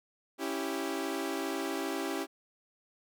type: chord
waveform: sawtooth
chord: C# diminished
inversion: none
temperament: equal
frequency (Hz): 277.2 / 329.6 / 392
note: C#4 / E4 / G4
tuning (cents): 0 / 0 / 0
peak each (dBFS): -33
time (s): 0.38-2.27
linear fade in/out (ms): 50
effects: none